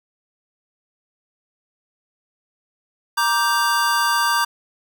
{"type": "chord", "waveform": "square", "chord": "G minor", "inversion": "first", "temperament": "just", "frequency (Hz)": [940.8, 1176, 1568], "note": ["Bb5", "D6", "G6"], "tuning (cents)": [16, 2, 0], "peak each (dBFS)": -22, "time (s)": [3.17, 4.45], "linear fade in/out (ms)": 10, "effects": []}